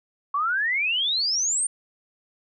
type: exponential sweep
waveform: sine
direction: up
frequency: 1100 to 9090 Hz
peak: -21 dBFS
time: 0.34-1.67 s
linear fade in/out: 5 ms
effects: none